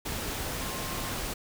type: tone in noise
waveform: sine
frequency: 1061 Hz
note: C6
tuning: 24 cents sharp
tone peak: -42 dBFS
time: 0.6-1.12 s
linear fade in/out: 10 ms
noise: pink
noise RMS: -34 dBFS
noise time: 0.05-1.34 s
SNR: -11 dB
effects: none